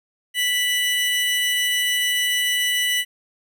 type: tone pair together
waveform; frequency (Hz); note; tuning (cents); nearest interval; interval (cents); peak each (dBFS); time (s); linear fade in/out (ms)
45% pulse; 1975.6 / 2960; B6 / F#7; 0 / 0; perfect fifth; 700; -22 / -21; 0.34-3.05; 50
effects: none